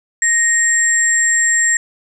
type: tone pair together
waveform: sine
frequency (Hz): 1864.7 / 7459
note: A#6 / A#8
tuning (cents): 0 / 0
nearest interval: 2 octaves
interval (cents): 2400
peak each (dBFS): -14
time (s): 0.22-1.77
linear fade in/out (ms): 2
effects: none